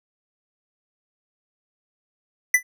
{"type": "tone with exponential decay", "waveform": "square", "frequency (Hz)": 1993, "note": "B6", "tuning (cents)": 15, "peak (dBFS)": -10, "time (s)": [2.54, 2.63], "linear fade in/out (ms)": 5, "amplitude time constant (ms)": 18, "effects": []}